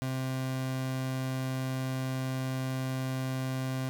30% pulse tone, 130.81 Hz, C3, in tune, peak -28 dBFS, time 0.02-3.89 s, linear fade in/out 0 ms, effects none

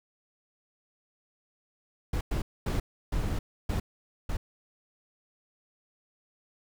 brown noise bursts at uneven times, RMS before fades -29 dBFS, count 6, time 2.13-2.21 / 2.31-2.42 / 2.66-2.8 / 3.12-3.39 / 3.69-3.8 / 4.29-4.37 s, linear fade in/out 5 ms, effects none

